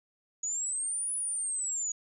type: linear two-way sweep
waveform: sine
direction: up then down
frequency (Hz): 6740 to 9956 to 6740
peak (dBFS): -30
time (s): 0.43-1.92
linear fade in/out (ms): 5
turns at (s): 1.14
effects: none